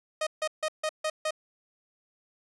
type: tone bursts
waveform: sawtooth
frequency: 622.3 Hz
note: D#5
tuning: in tune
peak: -23 dBFS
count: 6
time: 0.21-1.308 s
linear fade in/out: 5 ms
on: 58 ms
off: 150 ms
effects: resampled to 24000 Hz